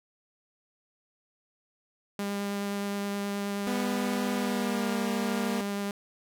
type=tone with vibrato; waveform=sawtooth; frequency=201.3 Hz; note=G3; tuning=46 cents sharp; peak=-26 dBFS; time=2.19-5.91 s; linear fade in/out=2 ms; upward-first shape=sine; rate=9.5 Hz; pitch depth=8 cents each way
type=tone with pitch glide; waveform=sawtooth; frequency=246.4 to 234.5 Hz; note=B3 to A#3; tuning=-4 to +11 cents; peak=-26 dBFS; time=3.67-5.61 s; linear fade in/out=0 ms; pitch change=-85 cents; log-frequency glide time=4.34-4.9 s
effects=none